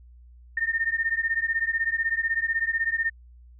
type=beating tone pair; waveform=sine; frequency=1814 / 1830 Hz; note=A#6 / A#6; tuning=-48 / -32 cents; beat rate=16 Hz; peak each=-26 dBFS; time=0.57-3.1 s; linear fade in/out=5 ms; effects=added 60 Hz sine -47 dBFS peak until 3.59 s